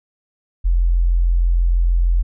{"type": "tone", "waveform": "sine", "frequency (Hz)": 43.17, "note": "F1", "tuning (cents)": -19, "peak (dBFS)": -12, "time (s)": [0.64, 2.23], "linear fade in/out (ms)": 20, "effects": []}